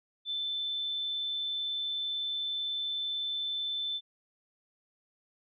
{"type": "tone", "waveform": "sine", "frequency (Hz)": 3529, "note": "A7", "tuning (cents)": 4, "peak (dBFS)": -31, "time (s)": [0.25, 4.01], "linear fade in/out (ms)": 50, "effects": []}